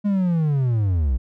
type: linear sweep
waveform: triangle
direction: down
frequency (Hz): 208.5 to 56.9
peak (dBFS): -15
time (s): 0.04-1.18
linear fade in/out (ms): 20
effects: none